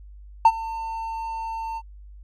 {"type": "tone with ADSR envelope", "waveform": "triangle", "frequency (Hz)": 901, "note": "A5", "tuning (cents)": 41, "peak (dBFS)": -5, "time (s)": [0.45, 1.82], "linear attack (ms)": 5, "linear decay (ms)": 53, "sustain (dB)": -21, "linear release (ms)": 50, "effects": ["tanh soft clip ceiling -4 dBFS", "added 50 Hz sine -41 dBFS peak until 2.23 s"]}